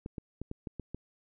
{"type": "clicks", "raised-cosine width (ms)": 3, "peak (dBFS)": -25, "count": 7, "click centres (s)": [0.061, 0.182, 0.416, 0.514, 0.672, 0.797, 0.946], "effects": []}